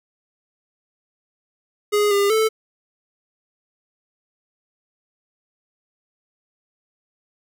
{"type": "tone with pitch steps", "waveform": "square", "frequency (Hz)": [415.1, 402.4, 439.3], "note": ["G#4", "G4", "A4"], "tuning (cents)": [-1, 45, -3], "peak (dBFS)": -16, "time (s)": [1.92, 2.49], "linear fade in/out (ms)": 20, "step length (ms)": 190, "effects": []}